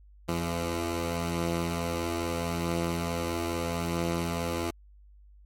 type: tone pair together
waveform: 10% pulse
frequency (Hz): 84.61 / 170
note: E2 / F3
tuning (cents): +46 / -46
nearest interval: octave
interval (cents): 1208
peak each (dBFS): -22 / -24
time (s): 0.28-4.71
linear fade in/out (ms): 10
effects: added 50 Hz sine -51 dBFS peak until 5.45 s + MP3 64 kbps